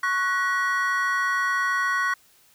triangle chord, F# major, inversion second, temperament equal with one note detuned, 1108.7 / 1480 / 1913.8 Hz, C#6 / F#6 / A#6, 0 / 0 / +45 cents, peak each -24 dBFS, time 0.03-2.14 s, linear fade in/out 5 ms, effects white hiss -58 dBFS RMS until 2.54 s

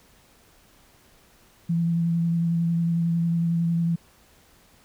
sine tone with vibrato, 168.2 Hz, E3, 35 cents sharp, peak -20 dBFS, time 1.69-3.96 s, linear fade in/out 10 ms, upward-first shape sine, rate 11 Hz, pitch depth 16 cents each way, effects pink hiss -57 dBFS RMS until 4.84 s

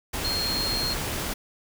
sine tone in noise, 4240 Hz, C8, 22 cents sharp, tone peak -26 dBFS, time 0.24-0.94 s, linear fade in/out 10 ms, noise pink, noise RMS -30 dBFS, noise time 0.13-1.34 s, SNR +1 dB, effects none

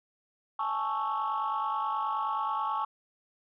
sine chord, A major seventh, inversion third, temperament equal, 830.6 / 880 / 1108.7 / 1318.5 Hz, G#5 / A5 / C#6 / E6, 0 / 0 / 0 / 0 cents, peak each -35 / -32 / -30 / -36 dBFS, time 0.59-2.85 s, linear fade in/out 5 ms, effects tanh soft clip ceiling -23 dBFS

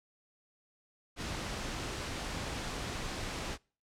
pink noise, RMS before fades -38 dBFS, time 1.16-3.58 s, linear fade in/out 50 ms, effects noise-tail reverb RT60 0.4 s tail -26 dB re dry + low-pass 7000 Hz 12 dB/octave

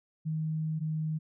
sine tone pair in turn, 157.2 / 156.47 Hz, D#3 / D#3, +18 / +10 cents, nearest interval unison, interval 8 cents, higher first, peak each -29 / -29 dBFS, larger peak neither, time 0.25-0.8 / 0.8-1.19 s, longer first, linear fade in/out 20 ms, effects none

